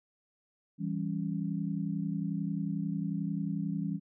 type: chord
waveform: sine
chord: C# diminished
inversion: first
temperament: equal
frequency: 164.81 / 196 / 277.2 Hz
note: E3 / G3 / C#4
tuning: 0 / 0 / 0 cents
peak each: -34 / -34 / -38 dBFS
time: 0.78-4 s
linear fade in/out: 50 ms
effects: none